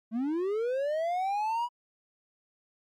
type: linear sweep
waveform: triangle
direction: up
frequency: 212.2 to 980 Hz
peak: -25 dBFS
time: 0.11-1.69 s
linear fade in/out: 50 ms
effects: MP3 64 kbps